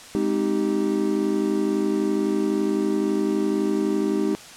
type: chord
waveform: triangle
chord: Ab major seventh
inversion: none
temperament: just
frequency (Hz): 207.7 / 259.6 / 311.5 / 389.3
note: Ab3 / C4 / Eb4 / G4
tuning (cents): 0 / -13 / +2 / -12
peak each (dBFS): -24 / -27 / -22 / -23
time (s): 0.15-4.35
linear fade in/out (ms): 0
effects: white hiss -42 dBFS RMS until 4.56 s + low-pass 8000 Hz 12 dB/octave